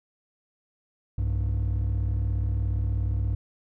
triangle tone pair together, 62.82 / 99.8 Hz, B1 / G2, +30 / +32 cents, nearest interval minor sixth, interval 802 cents, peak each -23 dBFS, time 1.18-3.35 s, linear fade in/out 5 ms, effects tanh soft clip ceiling -18 dBFS

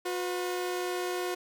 sawtooth tone pair together, 360.2 / 499 Hz, F#4 / B4, -46 / +18 cents, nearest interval tritone, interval 564 cents, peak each -27 / -35 dBFS, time 0.05-1.35 s, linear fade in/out 10 ms, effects none

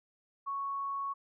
sine tone, 1108.7 Hz, C#6, in tune, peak -33 dBFS, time 0.46-1.14 s, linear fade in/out 20 ms, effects none

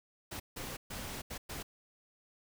pink noise bursts at uneven times, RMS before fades -42 dBFS, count 5, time 0.31-0.4 / 0.56-0.77 / 0.9-1.22 / 1.3-1.38 / 1.49-1.63 s, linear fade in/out 10 ms, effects none

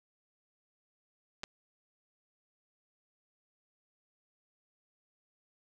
clicks, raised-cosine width 0.2 ms, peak -22 dBFS, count 2, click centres 1.434 / 1.439 s, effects none

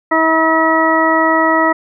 harmonic tone, 321.7 Hz, E4, 42 cents flat, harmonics 1 / 2 / 3 / 4 / 6, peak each -16 / -16 / -16 / -16 / -16 dBFS, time 0.11-1.73 s, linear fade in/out 10 ms, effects none

